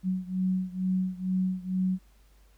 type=beating tone pair; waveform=sine; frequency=185 / 187.2 Hz; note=F#3 / F#3; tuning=0 / +20 cents; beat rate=2.2 Hz; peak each=-28 / -30 dBFS; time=0.03-1.99 s; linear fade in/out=50 ms; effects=added 50 Hz sine -56 dBFS peak until 2.57 s + pink hiss -66 dBFS RMS until 2.57 s